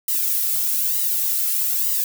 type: noise with flanger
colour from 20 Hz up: violet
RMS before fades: -21 dBFS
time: 0.08-2.04 s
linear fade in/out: 2 ms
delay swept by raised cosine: 1 to 2.3 ms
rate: 1.1 Hz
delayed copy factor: +1
effects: none